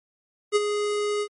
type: tone with ADSR envelope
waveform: square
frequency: 415.3 Hz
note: G#4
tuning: in tune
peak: -16 dBFS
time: 0.52-1.28 s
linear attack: 38 ms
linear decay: 29 ms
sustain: -8 dB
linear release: 62 ms
effects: MP3 48 kbps